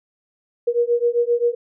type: beating tone pair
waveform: sine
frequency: 472.6 / 480.2 Hz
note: A#4 / B4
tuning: +24 / -49 cents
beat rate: 7.6 Hz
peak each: -19 dBFS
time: 0.67-1.55 s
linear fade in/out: 10 ms
effects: none